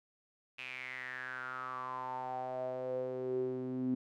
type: tone with band-pass filter sweep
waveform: sawtooth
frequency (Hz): 128.2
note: C3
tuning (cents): -35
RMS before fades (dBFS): -39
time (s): 0.58-3.95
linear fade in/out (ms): 10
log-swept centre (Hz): 2600 to 260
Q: 8
effects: none